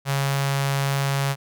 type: tone with notch filter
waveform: sawtooth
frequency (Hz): 138.59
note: C#3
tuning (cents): 0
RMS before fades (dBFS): -23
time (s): 0.05-1.36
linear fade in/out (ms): 50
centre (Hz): 300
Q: 0.59
effects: none